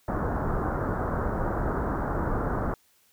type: low-pass noise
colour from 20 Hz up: pink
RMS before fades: -28 dBFS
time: 0.08-2.74 s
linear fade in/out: 2 ms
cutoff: 1500 Hz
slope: 48 dB/octave
effects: white hiss -64 dBFS RMS until 3.12 s